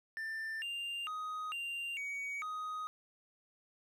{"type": "tone with pitch steps", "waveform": "triangle", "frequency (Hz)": [1783, 2793, 1252, 2782, 2252, 1251], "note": ["A6", "F7", "D#6", "F7", "C#7", "D#6"], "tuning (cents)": [22, -1, 10, -7, 27, 9], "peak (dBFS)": -36, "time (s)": [0.17, 2.87], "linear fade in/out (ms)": 0, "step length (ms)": 450, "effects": []}